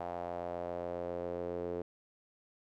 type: tone with band-pass filter sweep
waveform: sawtooth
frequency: 87.31 Hz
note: F2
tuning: in tune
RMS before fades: -39 dBFS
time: 0-1.82 s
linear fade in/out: 5 ms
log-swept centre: 720 to 440 Hz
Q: 3.7
effects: none